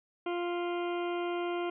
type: harmonic tone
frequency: 349.2 Hz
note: F4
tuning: in tune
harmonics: 1 / 2 / 3 / 4 / 6 / 7 / 8 / 9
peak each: -32 / -38 / -42 / -44 / -48 / -49 / -50 / -51 dBFS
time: 0.26-1.7 s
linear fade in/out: 5 ms
effects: none